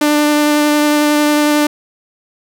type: tone with vibrato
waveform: sawtooth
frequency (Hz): 297.2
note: D4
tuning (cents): +21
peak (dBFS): -6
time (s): 0.01-1.67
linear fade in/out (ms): 5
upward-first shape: triangle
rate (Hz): 11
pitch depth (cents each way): 12
effects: none